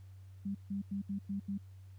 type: tone bursts at uneven times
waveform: sine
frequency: 198.1 Hz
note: G3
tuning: 18 cents sharp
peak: -34 dBFS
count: 6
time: 0.45-0.55 / 0.7-0.82 / 0.91-1.02 / 1.09-1.19 / 1.29-1.4 / 1.48-1.58 s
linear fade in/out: 10 ms
effects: added 95 Hz sine -50 dBFS peak until 1.98 s + pink hiss -72 dBFS RMS until 1.98 s